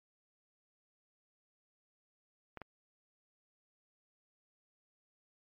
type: clicks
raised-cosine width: 0.5 ms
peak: -29 dBFS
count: 2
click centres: 2.573 / 2.617 s
effects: MP3 32 kbps